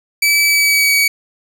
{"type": "tone with pitch glide", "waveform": "sawtooth", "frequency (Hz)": [2302, 2266], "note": ["D7", "C#7"], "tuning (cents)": [-35, 37], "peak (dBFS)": -7, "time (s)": [0.22, 1.08], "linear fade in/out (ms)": 5, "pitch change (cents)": -28, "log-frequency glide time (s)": [0.43, 0.93], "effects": []}